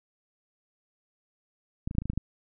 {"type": "clicks", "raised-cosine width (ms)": 5, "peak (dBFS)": [-18, -22, -25, -9, -24, -20, -16, -30, -15], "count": 9, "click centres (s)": [1.875, 1.911, 1.951, 1.984, 2.02, 2.056, 2.1, 2.134, 2.176], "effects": []}